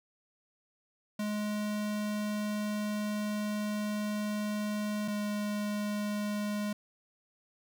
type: tone pair in turn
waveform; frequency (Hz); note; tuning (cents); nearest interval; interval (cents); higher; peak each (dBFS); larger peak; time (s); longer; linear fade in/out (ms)
square; 209.7 / 207.9; G#3 / G#3; +17 / +2; unison; 15; first; -32 / -32; neither; 1.19-5.08 / 5.08-6.73; first; 5
effects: 11-bit